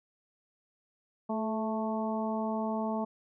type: harmonic tone with a mistuned harmonic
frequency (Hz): 220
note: A3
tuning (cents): 0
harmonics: 1 / 2 / 3 / 4 / 5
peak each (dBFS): -32 / -39 / -36 / -37 / -42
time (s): 1.29-3.05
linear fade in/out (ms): 10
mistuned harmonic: 2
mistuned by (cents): -29
effects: none